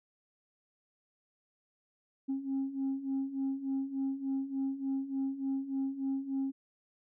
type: beating tone pair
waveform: sine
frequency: 268.1 / 271.5 Hz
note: C4 / C#4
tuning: +42 / -36 cents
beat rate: 3.4 Hz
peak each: -36 / -32 dBFS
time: 2.28-6.52 s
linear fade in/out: 20 ms
effects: tanh soft clip ceiling -27 dBFS